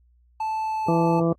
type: tone with pitch glide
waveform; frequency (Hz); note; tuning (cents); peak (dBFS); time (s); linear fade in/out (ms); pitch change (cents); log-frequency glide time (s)
triangle; 876 to 869.4; A5 to A5; -8 to -21; -22; 0.4-1.2; 5; -13; 0.65-0.98
type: harmonic tone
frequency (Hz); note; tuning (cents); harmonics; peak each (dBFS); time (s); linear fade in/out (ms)
166.8; E3; +21; 1 / 2 / 3 / 4 / 5 / 6 / 7; -22 / -23 / -25 / -29 / -39 / -41 / -33; 0.88-1.33; 5
effects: added 60 Hz sine -56 dBFS peak until 1.38 s + AAC 48 kbps